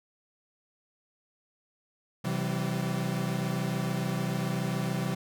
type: chord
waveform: 40% pulse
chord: C major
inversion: none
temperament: equal with one note detuned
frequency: 130.81 / 164.81 / 191.74 Hz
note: C3 / E3 / G3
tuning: 0 / 0 / -38 cents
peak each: -32 dBFS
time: 2.24-5.15 s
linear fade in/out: 10 ms
effects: none